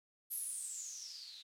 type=noise with low-pass filter sweep; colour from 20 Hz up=violet; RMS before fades=-45 dBFS; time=0.3-1.43 s; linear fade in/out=20 ms; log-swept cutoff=12000 to 3700 Hz; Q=9.9; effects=none